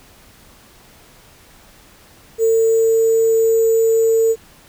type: tone with sample-and-hold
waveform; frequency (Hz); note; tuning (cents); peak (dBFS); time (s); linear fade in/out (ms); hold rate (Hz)
sine; 450.4; A4; +40; -11; 2.38-4.36; 50; 7350
effects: pink hiss -47 dBFS RMS until 4.68 s